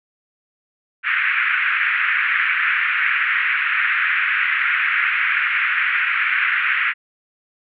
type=band-pass noise; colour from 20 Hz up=pink; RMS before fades=-19 dBFS; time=1.03-6.94 s; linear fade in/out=50 ms; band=1400 to 2500 Hz; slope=48 dB/octave; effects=none